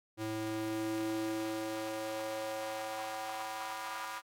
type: tone with high-pass filter sweep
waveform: square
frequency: 109.3 Hz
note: A2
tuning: 11 cents flat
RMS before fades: -38 dBFS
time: 0.17-4.22 s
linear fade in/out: 50 ms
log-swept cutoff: 220 to 1100 Hz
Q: 2.6
effects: AAC 64 kbps